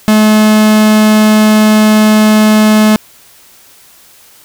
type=tone; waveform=45% pulse; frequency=214.7 Hz; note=A3; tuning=42 cents flat; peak=-4 dBFS; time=0.08-2.96 s; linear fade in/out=0 ms; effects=white hiss -41 dBFS RMS until 4.44 s